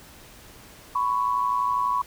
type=tone pair together; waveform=sine; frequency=996.6 / 1108.7 Hz; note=B5 / C#6; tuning=+15 / 0 cents; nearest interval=major second; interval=185 cents; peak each=-24 dBFS; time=0.95-2.02 s; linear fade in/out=5 ms; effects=pink hiss -48 dBFS RMS until 2.06 s